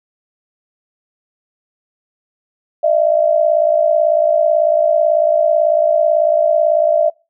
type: tone pair together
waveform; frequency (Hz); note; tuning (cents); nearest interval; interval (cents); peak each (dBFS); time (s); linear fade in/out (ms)
sine; 611 / 669.1; D#5 / E5; -32 / +26; major second; 158; -13; 2.83-7.1; 10
effects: noise-tail reverb RT60 0.3 s tail -26 dB re dry